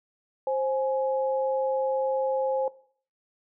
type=tone pair together; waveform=sine; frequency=527.9 / 838 Hz; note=C5 / G#5; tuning=+15 / +15 cents; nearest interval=minor sixth; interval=800 cents; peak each=-25 / -30 dBFS; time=0.47-2.68 s; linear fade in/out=2 ms; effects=noise-tail reverb RT60 0.5 s tail -18 dB re dry